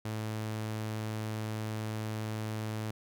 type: tone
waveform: sawtooth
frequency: 108.8 Hz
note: A2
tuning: 19 cents flat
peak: -30 dBFS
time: 0.05-2.91 s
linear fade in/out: 5 ms
effects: none